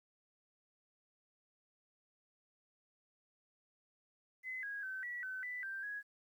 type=tone with pitch steps; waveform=sine; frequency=2034 / 1646 / 1535 / 1942 / 1522 / 1986 / 1573 / 1665 Hz; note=C7 / G#6 / G6 / B6 / F#6 / B6 / G6 / G#6; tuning=-50 / -16 / -37 / -30 / +48 / +9 / +6 / +4 cents; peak=-40 dBFS; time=4.43-6.03 s; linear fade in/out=50 ms; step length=200 ms; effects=12-bit